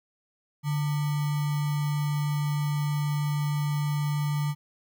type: tone with sample-and-hold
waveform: sine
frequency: 146.83 Hz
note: D3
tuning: in tune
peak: -24 dBFS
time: 0.63-4.55 s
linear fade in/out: 50 ms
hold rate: 1050 Hz
effects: none